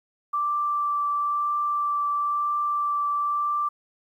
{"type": "tone with vibrato", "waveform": "sine", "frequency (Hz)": 1171, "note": "D6", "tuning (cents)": -5, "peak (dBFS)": -22, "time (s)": [0.33, 3.69], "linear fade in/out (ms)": 10, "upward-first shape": "triangle", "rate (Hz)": 1, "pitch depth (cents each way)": 10, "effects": ["10-bit"]}